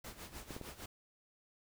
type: noise with tremolo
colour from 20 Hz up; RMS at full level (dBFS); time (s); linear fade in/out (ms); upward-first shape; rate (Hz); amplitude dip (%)
pink; -47; 0.04-0.86; 5; sine; 6.6; 75
type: clicks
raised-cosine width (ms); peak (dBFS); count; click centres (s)
2; -31; 3; 0.507 / 0.565 / 0.613
effects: none